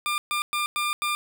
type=tone bursts at uneven times; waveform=20% pulse; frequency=1198 Hz; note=D6; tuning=34 cents sharp; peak=-19 dBFS; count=5; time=0.06-0.18 / 0.31-0.42 / 0.53-0.66 / 0.76-0.93 / 1.02-1.15 s; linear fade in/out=0 ms; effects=none